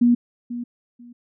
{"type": "tone with echo", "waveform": "sine", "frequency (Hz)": 240.3, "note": "B3", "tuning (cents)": -47, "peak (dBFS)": -12, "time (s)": [0.01, 0.15], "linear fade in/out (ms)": 10, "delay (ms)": 490, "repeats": 2, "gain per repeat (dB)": -14, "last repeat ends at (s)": 1.13, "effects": []}